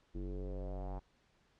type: tone with low-pass filter sweep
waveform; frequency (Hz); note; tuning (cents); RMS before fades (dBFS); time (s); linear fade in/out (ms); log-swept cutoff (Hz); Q
square; 47.07; F#1; +30; -41; 0.14-1; 20; 330 to 850; 3.7
effects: pink hiss -72 dBFS RMS until 1.59 s + low-pass 5000 Hz 12 dB/octave